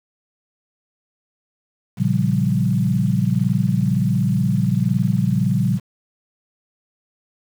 sine chord, G half-diminished seventh, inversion first, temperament equal, 116.54 / 138.59 / 174.61 / 196 Hz, Bb2 / Db3 / F3 / G3, 0 / 0 / 0 / 0 cents, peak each -21 dBFS, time 1.97-5.8 s, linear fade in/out 50 ms, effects 7-bit

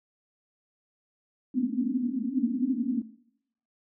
white band-pass noise, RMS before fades -28 dBFS, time 1.54-3.02 s, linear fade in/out 10 ms, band 230 to 270 Hz, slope 96 dB/octave, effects noise-tail reverb RT60 0.7 s tail -17 dB re dry

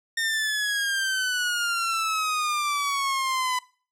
sawtooth exponential sweep, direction down, 1830 to 1000 Hz, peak -20 dBFS, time 0.17-3.59 s, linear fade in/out 5 ms, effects noise-tail reverb RT60 0.4 s tail -21 dB re dry + low-pass 11000 Hz 12 dB/octave

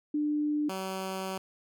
sine / 10% pulse tone pair in turn, 298 / 189.91 Hz, D4 / F#3, +25 / +45 cents, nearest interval minor sixth, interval 780 cents, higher first, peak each -26 / -25 dBFS, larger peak second, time 0.14-0.69 / 0.69-1.38 s, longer second, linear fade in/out 5 ms, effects none

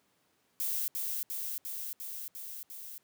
violet noise with echo, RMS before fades -33 dBFS, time 0.6-0.88 s, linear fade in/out 0 ms, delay 350 ms, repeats 6, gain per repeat -2 dB, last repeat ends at 2.98 s, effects pink hiss -72 dBFS RMS until 3.03 s + high-pass 150 Hz 12 dB/octave

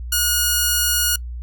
5% pulse tone, 1444 Hz, F#6, 43 cents flat, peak -5 dBFS, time 0.12-1.16 s, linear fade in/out 5 ms, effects noise-tail reverb RT60 0.1 s tail -26 dB re dry + added 60 Hz sine -27 dBFS peak until 1.42 s

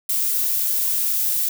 violet noise, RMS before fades -21 dBFS, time 0.09-1.49 s, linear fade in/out 5 ms, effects none

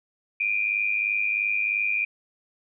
sine tone pair together, 2368 / 2471 Hz, D7 / D#7, +14 / -13 cents, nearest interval minor second, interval 73 cents, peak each -25 dBFS, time 0.4-2.05 s, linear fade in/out 5 ms, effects none

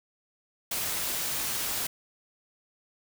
white noise, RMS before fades -31 dBFS, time 0.71-1.87 s, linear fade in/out 5 ms, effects none

